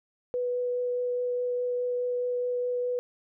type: tone with vibrato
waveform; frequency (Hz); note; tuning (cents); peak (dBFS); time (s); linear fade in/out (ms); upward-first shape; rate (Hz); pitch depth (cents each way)
sine; 492.7; B4; -4; -26; 0.34-2.99; 0; triangle; 4.8; 8
effects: none